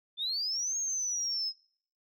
sine linear two-way sweep, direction up then down, 3490 to 6550 to 5090 Hz, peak -29 dBFS, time 0.17-1.53 s, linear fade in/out 50 ms, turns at 0.77 s, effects noise-tail reverb RT60 0.6 s tail -26 dB re dry + tanh soft clip ceiling -25 dBFS

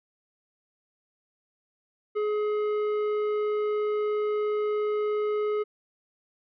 triangle tone with tanh clipping, 421.5 Hz, G#4, 26 cents sharp, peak -26 dBFS, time 2.15-5.64 s, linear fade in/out 20 ms, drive 14 dB, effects none

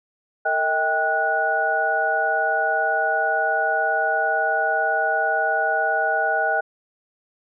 sine tone cluster, 454.5 / 637 / 786 / 1466 Hz, A#4 / D#5 / G5 / F#6, -44 / +41 / +4 / -16 cents, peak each -30 / -24 / -23 / -22 dBFS, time 0.45-6.61 s, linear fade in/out 10 ms, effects none

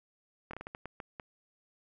slowing click train, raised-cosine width 0.5 ms, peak -26 dBFS, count 9, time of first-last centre 0.51-1.198 s, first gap 24 ms, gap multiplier 1.35, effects none

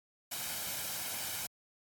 white noise with comb filter, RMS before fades -38 dBFS, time 0.31-1.47 s, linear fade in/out 10 ms, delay 1.3 ms, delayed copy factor +0.5, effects high-pass 80 Hz 12 dB/octave + AAC 64 kbps

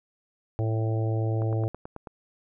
harmonic tone, 111.1 Hz, A2, 17 cents sharp, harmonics 1 / 3 / 4 / 5 / 6 / 7, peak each -24 / -34 / -36 / -38 / -40 / -41 dBFS, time 0.59-1.68 s, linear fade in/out 0 ms
click train, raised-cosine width 1 ms, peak -24 dBFS, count 7, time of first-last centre 1.42-2.072 s, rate 9.2 Hz
effects none

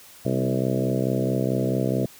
harmonic tone with a mistuned harmonic, 64.6 Hz, C2, 21 cents flat, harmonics 2 / 3 / 4 / 5 / 6 / 7 / 8 / 9 / 10, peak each -26 / -28 / -29 / -30 / -31 / -31 / -32 / -33 / -33 dBFS, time 0.25-2.06 s, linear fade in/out 5 ms, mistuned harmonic 3, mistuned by +22 cents, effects white hiss -48 dBFS RMS until 2.19 s

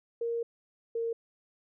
sine tone pair in turn, 466.2 / 460.3 Hz, A#4 / A#4, 0 / -22 cents, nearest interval unison, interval 22 cents, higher first, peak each -29 / -29 dBFS, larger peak neither, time 0.21-0.43 / 0.95-1.13 s, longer first, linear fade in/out 5 ms, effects none

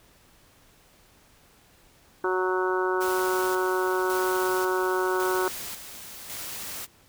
harmonic tone, 185 Hz, F#3, in tune, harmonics 2 / 3 / 4 / 5 / 6 / 7 / 8, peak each -25 / -36 / -37 / -31 / -33 / -34 / -32 dBFS, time 2.24-5.48 s, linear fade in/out 2 ms
white noise with tremolo, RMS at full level -36 dBFS, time 3-6.87 s, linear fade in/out 20 ms, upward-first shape square, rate 0.91 Hz, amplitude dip 50%
effects pink hiss -58 dBFS RMS until 7.08 s

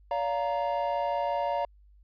triangle chord, Bb major, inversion first, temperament equal with one note detuned, 572.9 / 698.5 / 932.3 Hz, D5 / F5 / Bb5, -43 / 0 / 0 cents, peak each -29 dBFS, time 0.11-1.65 s, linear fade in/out 2 ms, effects added 50 Hz sine -54 dBFS peak until 2.03 s + resampled to 11025 Hz

